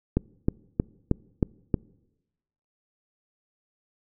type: click train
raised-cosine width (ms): 3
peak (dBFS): -8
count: 6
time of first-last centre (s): 0.17-1.742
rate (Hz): 3.18
effects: noise-tail reverb RT60 1.0 s tail -25 dB re dry